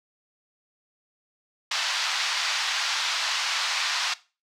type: band-pass noise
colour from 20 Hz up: white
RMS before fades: -27 dBFS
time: 1.71-4.14 s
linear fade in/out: 5 ms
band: 860 to 5200 Hz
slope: 24 dB/octave
effects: noise-tail reverb RT60 0.3 s tail -18 dB re dry